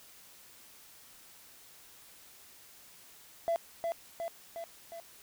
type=tone with echo; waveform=triangle; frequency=672 Hz; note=E5; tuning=33 cents sharp; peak=-24 dBFS; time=3.48-3.56 s; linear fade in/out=0 ms; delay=360 ms; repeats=4; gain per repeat=-4 dB; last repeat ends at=5 s; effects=tanh soft clip ceiling -23 dBFS + white hiss -56 dBFS RMS until 5.22 s